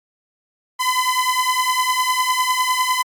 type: beating tone pair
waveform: sawtooth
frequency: 1009 / 1018.9 Hz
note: B5 / C6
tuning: +37 / -46 cents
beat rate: 9.9 Hz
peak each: -16 dBFS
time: 0.79-3.03 s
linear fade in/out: 20 ms
effects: AAC 64 kbps